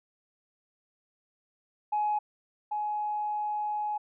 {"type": "tone pair in turn", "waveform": "sine", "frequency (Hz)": [841, 841], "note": ["G#5", "G#5"], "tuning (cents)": [22, 22], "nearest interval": "unison", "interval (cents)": 0, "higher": "neither", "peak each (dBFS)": [-24, -28], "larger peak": "first", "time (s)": [[1.92, 2.19], [2.71, 3.98]], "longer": "second", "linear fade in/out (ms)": 10, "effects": ["tanh soft clip ceiling -21 dBFS"]}